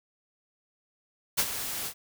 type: noise with ADSR envelope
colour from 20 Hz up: white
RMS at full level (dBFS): -23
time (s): 1.37-1.94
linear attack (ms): 21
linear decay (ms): 56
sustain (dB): -11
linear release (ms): 74
effects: none

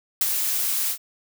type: noise with ADSR envelope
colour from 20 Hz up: blue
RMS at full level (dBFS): -18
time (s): 0.21-0.98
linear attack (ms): 4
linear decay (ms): 29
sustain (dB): -6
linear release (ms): 83
effects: none

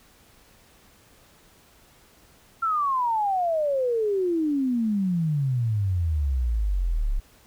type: exponential sweep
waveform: sine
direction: down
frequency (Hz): 1370 to 32.7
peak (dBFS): -21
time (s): 2.62-7.2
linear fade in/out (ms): 10
effects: pink hiss -56 dBFS RMS until 7.46 s

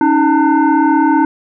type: tone with frequency modulation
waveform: sine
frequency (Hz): 314.8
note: D#4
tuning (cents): +20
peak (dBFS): -8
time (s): 0.01-1.25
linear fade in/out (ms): 2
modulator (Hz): 594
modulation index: 1.3
effects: none

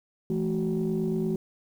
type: tone cluster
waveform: sine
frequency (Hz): 168.3 / 217 / 374.1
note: E3 / A3 / F#4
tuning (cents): +36 / -24 / +19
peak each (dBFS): -28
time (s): 0.3-1.36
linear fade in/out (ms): 2
effects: tanh soft clip ceiling -19 dBFS + 9-bit

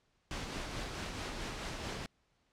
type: noise with tremolo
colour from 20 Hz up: pink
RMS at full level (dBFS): -39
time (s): 0.31-2.06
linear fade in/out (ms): 0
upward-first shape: sine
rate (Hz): 4.6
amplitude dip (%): 30
effects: pink hiss -75 dBFS RMS until 2.52 s + low-pass 6000 Hz 12 dB/octave

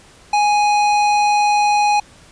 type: tone with hard clipping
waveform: sine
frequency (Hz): 830.6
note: G#5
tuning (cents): 0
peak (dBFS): -14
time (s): 0.33-2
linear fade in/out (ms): 5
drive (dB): 14
effects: pink hiss -46 dBFS RMS until 2.31 s + resampled to 22050 Hz

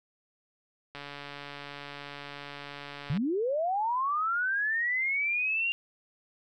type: click train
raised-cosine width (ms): 0.3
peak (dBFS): -25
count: 319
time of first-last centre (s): 0.95-3.174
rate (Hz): 143
type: linear sweep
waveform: sine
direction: up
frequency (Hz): 123.47 to 2800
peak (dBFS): -26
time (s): 3.1-5.72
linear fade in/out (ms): 0
effects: none

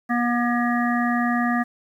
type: harmonic tone with a mistuned harmonic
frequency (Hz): 240.4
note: B3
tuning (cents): -46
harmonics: 1 / 3 / 5 / 7 / 8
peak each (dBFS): -21 / -26 / -28 / -29 / -30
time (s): 0.09-1.64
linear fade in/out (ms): 20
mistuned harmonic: 8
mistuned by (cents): -23
effects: 9-bit

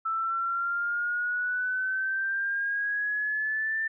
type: exponential sweep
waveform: sine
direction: up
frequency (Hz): 1319 to 1788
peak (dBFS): -26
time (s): 0.05-3.88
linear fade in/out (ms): 10
effects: none

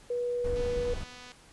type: tone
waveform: sine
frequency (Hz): 486.1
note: B4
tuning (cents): -28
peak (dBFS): -28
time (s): 0.1-0.94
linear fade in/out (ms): 5
type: noise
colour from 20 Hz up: brown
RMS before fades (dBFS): -35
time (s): 0.44-1.04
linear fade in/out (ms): 5
type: click train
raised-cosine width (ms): 0.2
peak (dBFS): -31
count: 189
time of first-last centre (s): 0.56-1.318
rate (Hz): 248
effects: pink hiss -56 dBFS RMS until 1.52 s + resampled to 24000 Hz

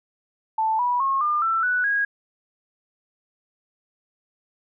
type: tone with pitch steps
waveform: sine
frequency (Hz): 881 / 977.5 / 1084.6 / 1203.5 / 1335.3 / 1481.7 / 1644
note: A5 / B5 / C#6 / D6 / E6 / F#6 / G#6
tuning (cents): +2 / -18 / -38 / +42 / +22 / +2 / -18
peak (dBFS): -19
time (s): 0.58-2.05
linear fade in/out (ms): 5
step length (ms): 210
effects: none

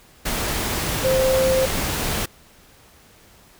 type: tone in noise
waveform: sine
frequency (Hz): 524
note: C5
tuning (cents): +2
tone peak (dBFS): -16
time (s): 1.04-1.66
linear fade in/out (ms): 10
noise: pink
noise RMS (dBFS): -24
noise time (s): 0.25-2.26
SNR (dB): +5
effects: pink hiss -51 dBFS RMS until 3.59 s

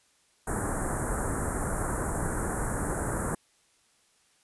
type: band-stop noise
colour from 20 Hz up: pink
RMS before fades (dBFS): -30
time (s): 0.47-3.35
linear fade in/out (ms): 5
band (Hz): 1700 to 7800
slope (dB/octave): 48
effects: white hiss -66 dBFS RMS until 4.43 s + resampled to 24000 Hz

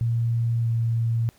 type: tone with pitch glide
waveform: sine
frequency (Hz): 116.54 to 115.27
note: A#2 to A#2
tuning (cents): 0 to -19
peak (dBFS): -20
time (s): 0.01-1.29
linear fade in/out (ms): 0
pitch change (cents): -19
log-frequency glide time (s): 0.61-0.67
effects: pink hiss -58 dBFS RMS until 1.38 s

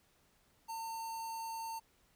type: tone with notch filter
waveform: square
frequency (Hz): 905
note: A5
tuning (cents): +48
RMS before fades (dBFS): -42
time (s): 0.68-1.8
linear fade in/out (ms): 20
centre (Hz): 2200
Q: 0.87
effects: pink hiss -71 dBFS RMS until 2.15 s

